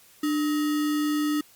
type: tone with sample-and-hold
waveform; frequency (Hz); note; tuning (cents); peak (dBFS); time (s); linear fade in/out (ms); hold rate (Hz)
sine; 298.3; D4; +27; -22; 0.23-1.41; 5; 1575
effects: white hiss -55 dBFS RMS until 1.55 s + Opus 48 kbps